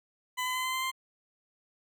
20% pulse tone with pitch steps, 1006 / 1014.2 / 1022.4 / 1030.7 / 1039.1 / 1047.5 Hz, B5 / B5 / C6 / C6 / C6 / C6, +32 / +46 / -40 / -26 / -12 / +2 cents, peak -25 dBFS, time 0.37-0.916 s, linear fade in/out 20 ms, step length 91 ms, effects none

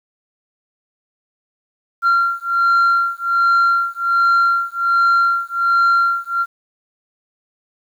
sine beating tone pair, 1377 / 1378.3 Hz, F6 / F6, -25 / -23 cents, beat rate 1.3 Hz, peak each -14 dBFS, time 2.02-6.46 s, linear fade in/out 50 ms, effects tanh soft clip ceiling -9 dBFS + 8-bit

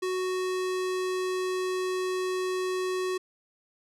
square tone, 370 Hz, F#4, in tune, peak -28 dBFS, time 0.02-3.18 s, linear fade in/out 10 ms, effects low-pass 10000 Hz 12 dB/octave

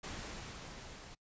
pink noise with level ramp, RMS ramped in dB -43 to -52 dBFS, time 0.03-1.15 s, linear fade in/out 10 ms, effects noise-tail reverb RT60 0.1 s tail -24 dB re dry + resampled to 16000 Hz

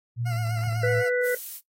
sine tone with pitch glide, 118.7 to 112.43 Hz, A#2 to A2, +32 to +38 cents, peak -25 dBFS, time 0.16-1.04 s, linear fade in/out 50 ms, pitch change -94 cents, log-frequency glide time 0.3-0.4 s
20% pulse tone with vibrato, 698.5 Hz, F5, in tune, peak -29 dBFS, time 0.25-1.1 s, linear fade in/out 20 ms, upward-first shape sine, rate 8 Hz, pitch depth 63 cents each way
harmonic tone, 493.9 Hz, B4, in tune, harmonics 1 / 3 / 4, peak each -22 / -29 / -31 dBFS, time 0.83-1.35 s, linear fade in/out 5 ms
violet noise, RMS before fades -35 dBFS, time 1.22-1.61 s, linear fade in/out 50 ms
effects noise-tail reverb RT60 0.1 s tail -18 dB re dry + AAC 48 kbps

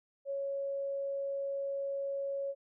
sine tone, 554 Hz, C#5, 1 cent flat, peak -33 dBFS, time 0.25-2.55 s, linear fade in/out 50 ms, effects none

